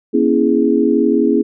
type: chord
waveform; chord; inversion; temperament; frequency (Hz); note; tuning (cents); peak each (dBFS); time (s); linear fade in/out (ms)
sine; A# half-diminished seventh; none; equal with one note detuned; 238.8 / 277.2 / 329.6 / 415.3; A#3 / C#4 / E4 / G#4; +42 / 0 / 0 / 0; -16; 0.13-1.43; 20
effects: none